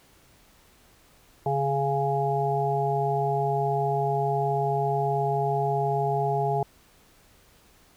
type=harmonic tone with a mistuned harmonic; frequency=138.59 Hz; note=C#3; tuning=in tune; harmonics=1 / 3 / 5 / 6; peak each=-28 / -28 / -28 / -28 dBFS; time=1.46-6.63 s; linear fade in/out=2 ms; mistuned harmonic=1; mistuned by=+24 cents; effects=pink hiss -58 dBFS RMS until 7.96 s